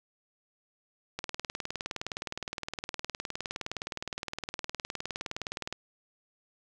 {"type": "click train", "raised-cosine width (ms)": 0.2, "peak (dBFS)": -17, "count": 89, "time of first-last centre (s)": [1.19, 5.726], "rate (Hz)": 19.4, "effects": []}